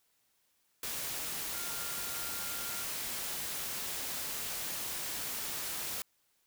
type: tone in noise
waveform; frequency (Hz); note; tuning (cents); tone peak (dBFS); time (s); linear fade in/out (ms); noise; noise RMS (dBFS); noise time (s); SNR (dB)
sine; 1396.9; F6; 0; -47; 1.54-2.84; 2; white; -38; 0.83-6.02; -12
effects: white hiss -74 dBFS RMS until 6.46 s